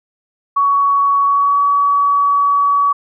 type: tone with pitch glide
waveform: sine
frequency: 1122 to 1135.7 Hz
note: C#6 to C#6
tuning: +21 to +42 cents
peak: -10 dBFS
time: 0.56-2.93 s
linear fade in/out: 10 ms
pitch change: +21 cents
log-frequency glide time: 1.26-1.6 s
effects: none